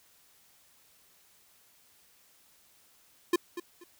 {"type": "tone with echo", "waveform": "square", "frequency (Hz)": 349.2, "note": "F4", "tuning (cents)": 0, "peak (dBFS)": -22, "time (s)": [3.33, 3.36], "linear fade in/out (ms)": 5, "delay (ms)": 240, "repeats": 2, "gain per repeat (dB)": -13, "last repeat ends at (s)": 3.84, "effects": ["white hiss -63 dBFS RMS until 3.99 s"]}